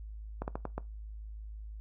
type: slowing click train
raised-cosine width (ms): 1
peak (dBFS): -21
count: 5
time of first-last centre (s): 0.42-0.78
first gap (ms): 59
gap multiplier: 1.29
effects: noise-tail reverb RT60 0.2 s tail -19 dB re dry + added 53 Hz sine -41 dBFS peak until 1.8 s